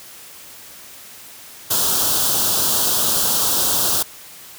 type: band-stop noise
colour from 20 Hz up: white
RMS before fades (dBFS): -18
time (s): 1.7-4.03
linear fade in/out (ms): 10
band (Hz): 1500 to 3000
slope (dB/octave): 48
effects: white hiss -40 dBFS RMS until 4.58 s + high-pass 60 Hz 12 dB/octave